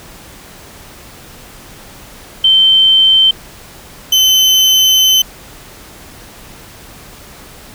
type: tone pair in turn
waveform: sine / 35% pulse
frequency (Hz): 3104 / 3058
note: G7 / G7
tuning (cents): -18 / -44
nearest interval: unison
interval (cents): 26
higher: first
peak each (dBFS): -5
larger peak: neither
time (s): 2.44-3.31 / 4.12-5.22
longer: second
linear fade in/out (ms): 5
effects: pink hiss -36 dBFS RMS until 7.74 s